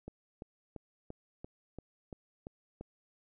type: click train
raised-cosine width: 2 ms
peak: -30 dBFS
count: 9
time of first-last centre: 0.08-2.81 s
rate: 2.93 Hz
effects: none